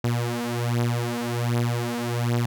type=beating tone pair; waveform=sawtooth; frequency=118.7 / 120 Hz; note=A#2 / B2; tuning=+32 / -49 cents; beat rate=1.3 Hz; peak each=-22 dBFS; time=0.04-2.46 s; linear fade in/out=5 ms; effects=none